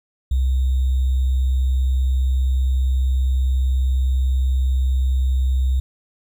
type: tone with sample-and-hold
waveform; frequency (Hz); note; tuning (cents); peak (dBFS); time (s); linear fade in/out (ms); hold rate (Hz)
sine; 64.9; C2; -13; -15; 0.31-5.8; 5; 3675
effects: none